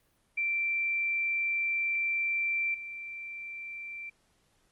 sine tone with level steps, 2349 Hz, D7, in tune, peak -27 / -38 dBFS, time 0.37-4.1 s, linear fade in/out 10 ms, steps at 2.74 s, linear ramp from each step 5 ms, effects pink hiss -70 dBFS RMS until 4.71 s + Opus 32 kbps

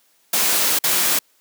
white noise with dropouts, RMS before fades -18 dBFS, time 0.33-1.19 s, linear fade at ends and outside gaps 5 ms, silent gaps 0.789-0.838 s, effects white hiss -60 dBFS RMS until 1.4 s + high-pass 200 Hz 12 dB/octave

